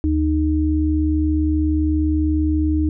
sine tone pair together, 76.4 / 308.5 Hz, D#2 / D#4, -31 / -15 cents, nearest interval 2 octaves, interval 2416 cents, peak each -18 dBFS, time 0.04-2.89 s, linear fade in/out 0 ms, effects none

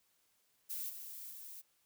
violet noise with level steps, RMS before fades -41 / -48 / -50 dBFS, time 0.69-1.62 s, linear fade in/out 20 ms, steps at 0.89 / 1.31 s, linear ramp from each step 10 ms, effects white hiss -75 dBFS RMS until 1.85 s

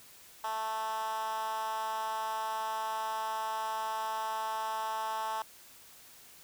10% pulse tone with high-pass filter, 220 Hz, A3, in tune, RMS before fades -35 dBFS, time 0.44-5.42 s, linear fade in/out 2 ms, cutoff 890 Hz, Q 3.8, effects white hiss -55 dBFS RMS until 6.43 s

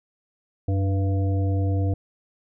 harmonic tone with a mistuned harmonic, 98 Hz, G2, in tune, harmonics 1 / 3 / 5 / 7, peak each -20 / -30 / -34 / -37 dBFS, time 0.68-1.94 s, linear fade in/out 5 ms, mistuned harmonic 1, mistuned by -61 cents, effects none

